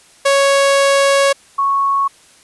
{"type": "tone pair in turn", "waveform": ["sawtooth", "sine"], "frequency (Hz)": [554.4, 1105.8], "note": ["C#5", "C#6"], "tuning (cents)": [0, -5], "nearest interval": "octave", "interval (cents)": 1195, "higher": "second", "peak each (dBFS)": [-6, -12], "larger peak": "first", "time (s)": [[0.25, 1.33], [1.58, 2.08]], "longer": "first", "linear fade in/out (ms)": 10, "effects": ["white hiss -47 dBFS RMS until 2.43 s", "resampled to 24000 Hz"]}